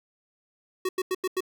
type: tone bursts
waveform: square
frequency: 372.3 Hz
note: F#4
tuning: 11 cents sharp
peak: -25 dBFS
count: 5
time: 0.85-1.406 s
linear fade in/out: 5 ms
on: 40 ms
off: 89 ms
effects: none